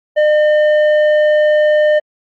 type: tone with hard clipping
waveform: triangle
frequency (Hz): 605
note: D#5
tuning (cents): -49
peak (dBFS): -10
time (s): 0.16-2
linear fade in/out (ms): 20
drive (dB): 12
effects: low-pass 3000 Hz 12 dB/octave + Opus 48 kbps